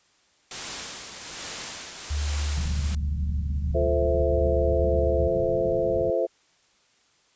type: noise with tremolo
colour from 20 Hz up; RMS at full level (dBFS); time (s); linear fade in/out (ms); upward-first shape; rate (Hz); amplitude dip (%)
white; -32; 0.51-2.95; 2; sine; 1.2; 45
type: tone with pitch glide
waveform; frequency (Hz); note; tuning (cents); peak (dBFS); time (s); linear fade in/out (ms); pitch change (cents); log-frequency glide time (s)
sine; 73.42 to 72.58; D2 to D2; 0 to -20; -24; 2.1-5.28; 10; -20; 3.88-5.09
type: low-pass noise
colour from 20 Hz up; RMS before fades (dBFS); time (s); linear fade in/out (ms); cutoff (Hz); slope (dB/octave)
white; -34; 2.57-6.1; 0; 200; 48
type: chord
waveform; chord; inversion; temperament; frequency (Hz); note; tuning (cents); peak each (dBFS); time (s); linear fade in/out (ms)
sine; F major seventh; none; equal; 349.2 / 440 / 523.3 / 659.3; F4 / A4 / C5 / E5; 0 / 0 / 0 / 0; -29 / -28 / -25 / -27; 3.74-6.27; 20
effects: white hiss -63 dBFS RMS until 7.35 s + resampled to 16000 Hz